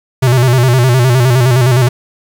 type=tone with vibrato; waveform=square; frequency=125.7 Hz; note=B2; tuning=31 cents sharp; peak=-7 dBFS; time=0.22-1.89 s; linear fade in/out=10 ms; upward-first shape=square; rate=9.7 Hz; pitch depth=77 cents each way; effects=7-bit